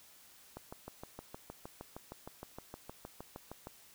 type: click train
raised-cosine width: 1 ms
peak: -30 dBFS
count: 21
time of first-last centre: 0.57-3.671 s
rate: 6.45 Hz
effects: white hiss -60 dBFS RMS until 3.94 s